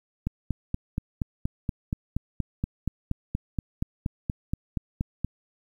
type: click train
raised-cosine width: 5 ms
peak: -14 dBFS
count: 22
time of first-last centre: 0.27-5.246 s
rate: 4.22 Hz
effects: 9-bit